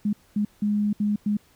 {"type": "tone bursts at uneven times", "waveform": "sine", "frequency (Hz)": 207.7, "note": "G#3", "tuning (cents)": 0, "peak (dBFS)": -20, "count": 5, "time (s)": [[0.05, 0.13], [0.36, 0.45], [0.62, 0.93], [1, 1.16], [1.26, 1.37]], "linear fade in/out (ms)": 5, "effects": ["pink hiss -59 dBFS RMS until 1.55 s"]}